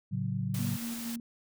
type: chord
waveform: sine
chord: F# minor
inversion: first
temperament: just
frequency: 111 / 138.75 / 185 Hz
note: A2 / C#3 / F#3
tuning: +16 / +2 / 0 cents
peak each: -34 dBFS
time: 0.11-0.77 s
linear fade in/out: 20 ms
type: noise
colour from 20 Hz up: white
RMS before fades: -42 dBFS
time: 0.54-1.16 s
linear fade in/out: 5 ms
type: tone with tremolo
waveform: sine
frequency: 233.1 Hz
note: A#3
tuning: in tune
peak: -34 dBFS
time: 0.59-1.2 s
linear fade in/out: 2 ms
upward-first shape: square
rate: 4.3 Hz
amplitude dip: 35%
effects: none